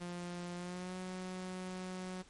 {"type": "tone with pitch glide", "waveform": "sawtooth", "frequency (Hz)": [175.7, 184.44], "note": ["F3", "F#3"], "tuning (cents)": [11, -5], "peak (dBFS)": -37, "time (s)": [0, 2.23], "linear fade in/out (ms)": 20, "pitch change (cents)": 84, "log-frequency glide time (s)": [0.55, 0.96], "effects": ["pink hiss -62 dBFS RMS until 2.29 s", "MP3 48 kbps"]}